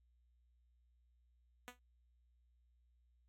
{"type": "tone with exponential decay", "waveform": "5% pulse", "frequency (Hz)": 246.9, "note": "B3", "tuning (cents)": 0, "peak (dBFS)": -34, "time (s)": [1.68, 1.79], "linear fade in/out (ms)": 0, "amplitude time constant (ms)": 23, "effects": ["added 60 Hz sine -70 dBFS peak until 3.28 s", "AAC 64 kbps"]}